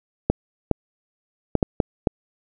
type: clicks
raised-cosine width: 2 ms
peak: -3 dBFS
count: 6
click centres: 0.3 / 0.713 / 1.553 / 1.628 / 1.802 / 2.072 s
effects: none